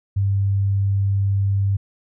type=tone; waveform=sine; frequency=98.8 Hz; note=G2; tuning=14 cents sharp; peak=-16 dBFS; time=0.16-1.77 s; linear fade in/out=10 ms; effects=none